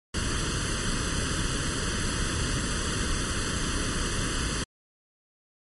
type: noise with comb filter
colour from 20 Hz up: pink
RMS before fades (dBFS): -28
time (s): 0.14-4.64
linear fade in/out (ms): 5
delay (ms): 0.65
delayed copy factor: +0.9
effects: MP3 48 kbps